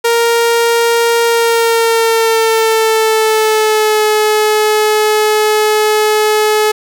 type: tone with pitch glide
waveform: sawtooth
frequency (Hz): 466.2 to 427.5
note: A#4 to A4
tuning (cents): 0 to -50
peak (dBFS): -5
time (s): 0.04-6.72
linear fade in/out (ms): 10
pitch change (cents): -150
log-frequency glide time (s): 1.25-4.04
effects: none